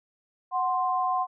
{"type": "tone pair together", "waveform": "sine", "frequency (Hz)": [740, 1046.5], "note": ["F#5", "C6"], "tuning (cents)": [0, 0], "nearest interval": "tritone", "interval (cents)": 600, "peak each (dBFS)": -26, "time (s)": [0.51, 1.27], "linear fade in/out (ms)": 50, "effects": []}